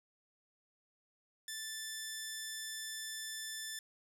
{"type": "tone", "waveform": "10% pulse", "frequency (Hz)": 1760, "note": "A6", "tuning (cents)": 0, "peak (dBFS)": -32, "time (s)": [1.48, 3.79], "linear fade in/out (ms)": 2, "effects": []}